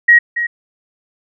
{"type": "tone with echo", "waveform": "sine", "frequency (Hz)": 1895, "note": "A#6", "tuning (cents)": 28, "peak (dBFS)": -4, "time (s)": [0.08, 0.19], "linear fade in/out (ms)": 10, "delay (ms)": 280, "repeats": 1, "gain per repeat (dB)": -11, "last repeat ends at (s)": 0.47, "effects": []}